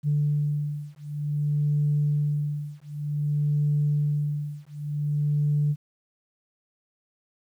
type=beating tone pair; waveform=sine; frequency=147 / 147.54 Hz; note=D3 / D3; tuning=+2 / +8 cents; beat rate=0.54 Hz; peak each=-25 dBFS; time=0.03-5.76 s; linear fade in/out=50 ms; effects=tanh soft clip ceiling -15 dBFS + 10-bit